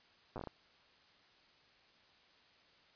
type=slowing click train; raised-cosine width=1 ms; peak=-29 dBFS; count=7; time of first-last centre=0.36-0.473 s; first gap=8 ms; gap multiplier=1.34; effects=white hiss -66 dBFS RMS until 2.95 s + resampled to 11025 Hz